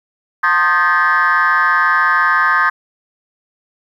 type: tone with frequency modulation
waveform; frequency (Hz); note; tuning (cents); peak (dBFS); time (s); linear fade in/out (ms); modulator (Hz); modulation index
sine; 1396.9; F6; 0; -9; 0.43-2.7; 10; 166; 2.4
effects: tanh soft clip ceiling -6 dBFS + 8-bit